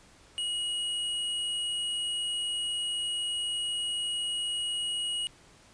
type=tone; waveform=square; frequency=2898 Hz; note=F#7; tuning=37 cents flat; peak=-30 dBFS; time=0.38-5.27 s; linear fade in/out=0 ms; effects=pink hiss -57 dBFS RMS until 5.73 s + resampled to 22050 Hz